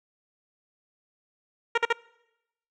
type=tone bursts; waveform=10% pulse; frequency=466.2 Hz; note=A#4; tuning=in tune; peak=-11 dBFS; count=3; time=1.75-1.928 s; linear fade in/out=5 ms; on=28 ms; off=47 ms; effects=noise-tail reverb RT60 0.9 s tail -24 dB re dry + low-pass 3000 Hz 12 dB/octave